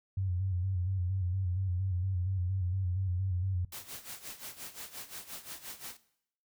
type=tone with vibrato; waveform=sine; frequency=92.5 Hz; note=F#2; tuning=in tune; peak=-29 dBFS; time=0.17-3.65 s; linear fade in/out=5 ms; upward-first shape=square; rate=4.3 Hz; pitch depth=61 cents each way
type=noise with tremolo; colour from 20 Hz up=white; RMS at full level=-42 dBFS; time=3.72-5.97 s; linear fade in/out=5 ms; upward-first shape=sine; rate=5.7 Hz; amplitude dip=80%
effects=noise-tail reverb RT60 0.7 s tail -18 dB re dry